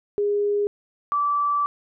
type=tone pair in turn; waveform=sine; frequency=410.2 / 1160.2 Hz; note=G#4 / D6; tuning=-21 / -21 cents; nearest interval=octave + tritone; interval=1800 cents; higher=second; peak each=-19 dBFS; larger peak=neither; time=0.18-0.67 / 1.12-1.66 s; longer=second; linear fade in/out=0 ms; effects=none